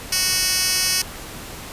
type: tone with high-pass filter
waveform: 10% pulse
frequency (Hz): 370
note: F#4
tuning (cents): 0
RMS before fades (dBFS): -20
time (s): 0.12-1.02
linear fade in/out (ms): 5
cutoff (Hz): 4200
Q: 1.2
effects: pink hiss -35 dBFS RMS until 1.72 s + resampled to 32000 Hz